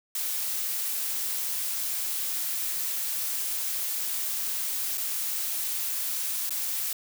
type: noise with dropouts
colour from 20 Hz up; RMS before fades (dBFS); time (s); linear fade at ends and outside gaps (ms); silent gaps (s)
blue; -30; 0.15-6.93; 2; 4.974-4.978 / 6.494-6.506
effects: none